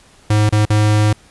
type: tone with dropouts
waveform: square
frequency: 106 Hz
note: G#2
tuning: 36 cents sharp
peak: -11 dBFS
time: 0.3-1.13 s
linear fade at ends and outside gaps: 5 ms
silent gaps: 0.493-0.524 / 0.654-0.701 s
effects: pink hiss -48 dBFS RMS until 1.3 s + resampled to 24000 Hz